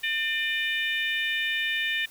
harmonic tone with a mistuned harmonic, 600 Hz, D5, 37 cents sharp, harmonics 3 / 4 / 5 / 6, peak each -28 / -30 / -32 / -34 dBFS, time 0.03-2.06 s, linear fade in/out 10 ms, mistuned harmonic 5, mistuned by -16 cents, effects white hiss -51 dBFS RMS until 2.1 s

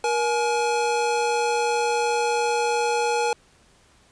square tone pair together, 474.1 / 844.8 Hz, A#4 / G#5, +29 / +29 cents, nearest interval minor seventh, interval 1000 cents, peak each -24 dBFS, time 0.04-3.33 s, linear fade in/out 2 ms, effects pink hiss -57 dBFS RMS until 4.11 s + resampled to 22050 Hz

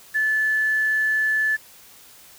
sine tone with quantisation, 1738 Hz, A6, 22 cents flat, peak -18 dBFS, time 0.14-1.57 s, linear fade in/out 20 ms, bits 7, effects white hiss -48 dBFS RMS until 2.38 s

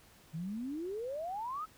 sine exponential sweep, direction up, 152.7 to 1318.5 Hz, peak -36 dBFS, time 0.33-1.66 s, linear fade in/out 20 ms, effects pink hiss -61 dBFS RMS until 1.77 s

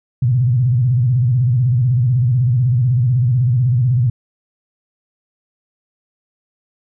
sine tone with vibrato, 123.47 Hz, B2, in tune, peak -11 dBFS, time 0.22-4.1 s, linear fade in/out 5 ms, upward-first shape square, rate 16 Hz, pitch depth 120 cents each way, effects none

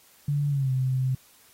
sine tone with pitch glide, 144.5 to 130.23 Hz, D3 to C3, -28 to -8 cents, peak -22 dBFS, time 0.28-1.15 s, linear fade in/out 5 ms, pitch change -180 cents, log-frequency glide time 0.49-0.71 s, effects white hiss -57 dBFS RMS until 1.53 s + AAC 48 kbps

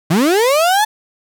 35% pulse linear sweep, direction up, 145.6 to 880 Hz, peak -9 dBFS, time 0.1-0.85 s, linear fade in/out 10 ms, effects none

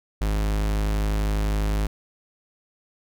45% pulse tone, 51.91 Hz, G#1, in tune, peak -21 dBFS, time 0.21-1.87 s, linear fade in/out 5 ms, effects none

